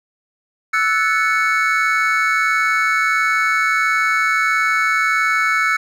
triangle chord, F# minor seventh, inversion third, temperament equal with one note detuned, 1318.5 / 1480 / 1739.8 / 2217 Hz, E6 / F#6 / A6 / C#7, 0 / 0 / -20 / 0 cents, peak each -17 / -19 / -21 / -17 dBFS, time 0.73-5.77 s, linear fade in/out 10 ms, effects none

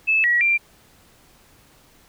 sine tone with pitch steps, 2614 / 1920 / 2371 Hz, E7 / B6 / D7, -15 / -49 / +16 cents, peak -15 dBFS, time 0.07-0.58 s, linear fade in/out 20 ms, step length 170 ms, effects pink hiss -54 dBFS RMS until 2.08 s

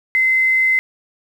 sine tone with quantisation, 2058 Hz, C7, 29 cents flat, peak -12 dBFS, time 0.15-0.79 s, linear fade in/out 0 ms, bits 7, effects none

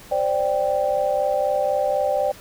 sine chord, C suspended second, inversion none, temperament equal, 523.3 / 587.3 / 784 Hz, C5 / D5 / G5, 0 / 0 / 0 cents, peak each -24 / -21 / -24 dBFS, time 0.11-2.32 s, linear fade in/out 10 ms, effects pink hiss -44 dBFS RMS until 2.4 s

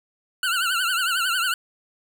25% pulse tone with vibrato, 1436 Hz, F6, 48 cents sharp, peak -17 dBFS, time 0.43-1.54 s, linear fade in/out 2 ms, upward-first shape triangle, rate 11 Hz, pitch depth 140 cents each way, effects none

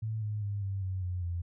sine tone with pitch steps, 110 / 105.7 / 101.57 / 97.6 / 93.79 / 90.13 / 86.6 Hz, A2 / G#2 / G#2 / G2 / F#2 / F#2 / F2, 0 / +31 / -38 / -7 / +24 / -45 / -14 cents, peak -31 dBFS, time 0.02-1.42 s, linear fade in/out 10 ms, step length 200 ms, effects none

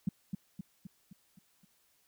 sine tone with echo, 187.7 Hz, F#3, 25 cents sharp, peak -26 dBFS, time 0.07-0.09 s, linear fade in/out 5 ms, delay 260 ms, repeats 6, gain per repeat -5 dB, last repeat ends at 1.65 s, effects white hiss -71 dBFS RMS until 2.07 s

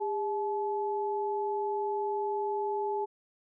sine tone pair together, 405.9 / 860 Hz, G#4 / A5, -40 / -40 cents, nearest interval octave + minor second, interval 1300 cents, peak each -31 / -32 dBFS, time 0-3.06 s, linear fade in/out 20 ms, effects none

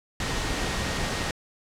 sine tone in noise, 1864.7 Hz, A#6, in tune, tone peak -39 dBFS, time 0.2-1.31 s, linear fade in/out 2 ms, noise pink, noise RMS -28 dBFS, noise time 0.2-1.31 s, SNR -14 dB, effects low-pass 7000 Hz 12 dB/octave

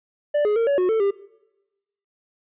triangle tone with pitch steps, 588 / 418.4 / 459.3 / 565 / 364.8 / 444.1 / 398.8 Hz, D5 / G#4 / A#4 / C#5 / F#4 / A4 / G4, +2 / +13 / -26 / +33 / -24 / +16 / +30 cents, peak -15 dBFS, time 0.34-1.11 s, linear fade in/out 10 ms, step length 110 ms, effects noise-tail reverb RT60 1.0 s tail -22 dB re dry + resampled to 8000 Hz

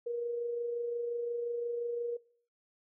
sine tone with amplitude modulation, 474.6 Hz, A#4, 31 cents sharp, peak -31 dBFS, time 0.06-2.17 s, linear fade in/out 10 ms, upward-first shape sine, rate 25.7 Hz, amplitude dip 40%, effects noise-tail reverb RT60 0.5 s tail -20 dB re dry

